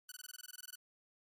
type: tone bursts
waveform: 5% pulse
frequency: 1488 Hz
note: F#6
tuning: 9 cents sharp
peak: -35 dBFS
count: 14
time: 0.09-0.754 s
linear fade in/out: 2 ms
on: 27 ms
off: 22 ms
effects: MP3 64 kbps